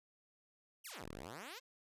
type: exponential two-way sweep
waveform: 5% pulse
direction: down then up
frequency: 3224 to 33 to 558 Hz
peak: -36 dBFS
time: 0.84-1.6 s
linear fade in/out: 20 ms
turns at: 1.08 s
effects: resampled to 32000 Hz